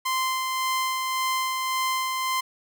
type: tone with tremolo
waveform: sawtooth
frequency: 1040 Hz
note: C6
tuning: 11 cents flat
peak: -19 dBFS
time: 0.05-2.41 s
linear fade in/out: 10 ms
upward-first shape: sine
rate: 1.8 Hz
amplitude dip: 30%
effects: none

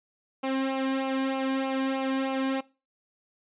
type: tone with flanger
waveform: sawtooth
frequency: 266.5 Hz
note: C4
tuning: 32 cents sharp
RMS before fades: -28 dBFS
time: 0.43-2.61 s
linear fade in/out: 10 ms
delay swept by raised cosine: 0.55 to 1.53 ms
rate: 3.2 Hz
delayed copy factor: -0.7
effects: noise-tail reverb RT60 0.3 s tail -21 dB re dry + resampled to 8000 Hz

